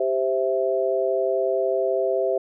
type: chord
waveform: sine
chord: C major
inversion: second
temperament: equal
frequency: 392 / 523.3 / 659.3 Hz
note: G4 / C5 / E5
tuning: 0 / 0 / 0 cents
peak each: -24 dBFS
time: 0-2.38 s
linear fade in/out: 5 ms
effects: none